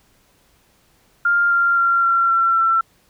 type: tone with pitch steps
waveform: sine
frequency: 1400 / 1388.7 / 1377.5 / 1366.4 / 1355.4 / 1344.5 Hz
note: F6 / F6 / F6 / F6 / E6 / E6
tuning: +4 / -10 / -24 / -38 / +48 / +34 cents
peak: -13 dBFS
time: 1.25-2.81 s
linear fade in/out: 5 ms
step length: 260 ms
effects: pink hiss -58 dBFS RMS until 3.09 s